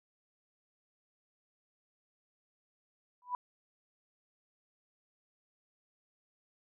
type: tone with exponential growth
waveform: sine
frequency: 988 Hz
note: B5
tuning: in tune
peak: -28 dBFS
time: 3.22-3.35 s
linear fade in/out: 1 ms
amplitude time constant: 28 ms
effects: none